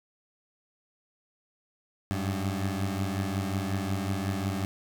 20% pulse beating tone pair, 95.4 / 100.9 Hz, G2 / G#2, -47 / -49 cents, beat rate 5.5 Hz, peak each -25 / -28 dBFS, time 2.11-4.65 s, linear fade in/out 0 ms, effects none

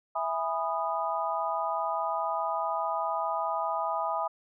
sine chord, E major seventh, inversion none, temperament just, 659.3 / 824.1 / 988.9 / 1236.1 Hz, E5 / G#5 / B5 / D#6, 0 / -14 / +2 / -12 cents, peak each -33 dBFS, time 0.15-4.28 s, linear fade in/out 10 ms, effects none

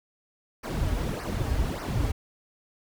brown noise with flanger, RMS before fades -28 dBFS, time 0.63-2.12 s, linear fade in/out 10 ms, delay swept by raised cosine 0.27 to 5.87 ms, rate 1.7 Hz, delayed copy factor -0.9, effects none

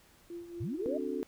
sine tone with tremolo, 343.7 Hz, F4, 28 cents flat, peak -38 dBFS, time 0.3-0.92 s, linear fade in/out 2 ms, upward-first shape triangle, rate 4.4 Hz, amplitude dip 70%
sine linear sweep, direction up, 79.1 to 646 Hz, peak -33 dBFS, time 0.6-0.98 s, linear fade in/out 10 ms
sine chord, D dominant seventh, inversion third, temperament just, 264.3 / 293.7 / 367.1 / 440.5 Hz, C4 / D4 / F#4 / A4, +18 / 0 / -14 / +2 cents, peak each -38 dBFS, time 0.86-1.23 s, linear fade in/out 0 ms
effects pink hiss -62 dBFS RMS until 1.27 s

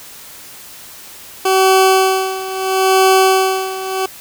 20% pulse tone with tremolo, 380 Hz, F#4, 46 cents sharp, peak -3 dBFS, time 1.45-4.06 s, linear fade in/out 5 ms, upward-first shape sine, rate 0.75 Hz, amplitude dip 80%, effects white hiss -36 dBFS RMS until 4.2 s

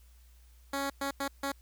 10% pulse tone bursts at uneven times, 277.2 Hz, C#4, in tune, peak -23 dBFS, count 4, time 0.73-0.9 / 1.01-1.11 / 1.2-1.28 / 1.43-1.52 s, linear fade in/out 5 ms, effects added 60 Hz sine -55 dBFS peak until 1.61 s + white hiss -67 dBFS RMS until 1.61 s

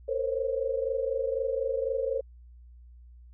sine tone cluster, 457 / 519 / 543 Hz, A#4 / C5 / C#5, -34 / -14 / -36 cents, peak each -31 dBFS, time 0.08-2.21 s, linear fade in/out 10 ms, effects added 60 Hz sine -48 dBFS peak until 3.33 s

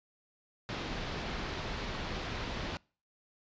pink low-pass noise, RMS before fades -38 dBFS, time 0.69-2.77 s, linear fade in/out 0 ms, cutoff 4700 Hz, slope 24 dB/octave, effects noise-tail reverb RT60 0.4 s tail -26 dB re dry + resampled to 16000 Hz

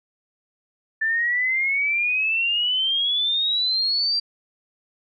sine exponential sweep, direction up, 1760 to 4749 Hz, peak -19 dBFS, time 1.01-4.2 s, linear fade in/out 10 ms, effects none

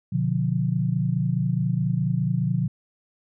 sine chord, B diminished, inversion none, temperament just, 123.47 / 148.16 / 177.8 Hz, B2 / D3 / F3, 0 / +16 / +31 cents, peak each -25 dBFS, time 0.12-2.68 s, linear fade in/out 10 ms, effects none

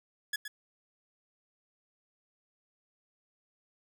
sawtooth tone with echo, 1690 Hz, G#6, 30 cents sharp, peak -27 dBFS, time 0.33-0.36 s, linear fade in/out 5 ms, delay 120 ms, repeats 1, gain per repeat -8 dB, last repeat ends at 0.48 s, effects none

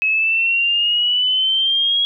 sine exponential sweep, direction up, 2564 to 3322 Hz, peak -14 dBFS, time 0.02-2.05 s, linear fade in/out 0 ms, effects none

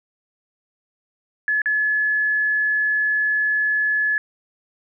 sine tone with dropouts, 1710 Hz, A6, 50 cents flat, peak -17 dBFS, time 1.48-4.18 s, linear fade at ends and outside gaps 1 ms, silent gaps 1.618-1.658 s, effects none

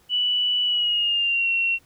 sine tone with pitch glide, 2960 to 2730 Hz, F#7 to F7, 0 to -40 cents, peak -19 dBFS, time 0.09-1.79 s, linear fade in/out 50 ms, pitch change -140 cents, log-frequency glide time 0.64-1.49 s, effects pink hiss -59 dBFS RMS until 1.85 s

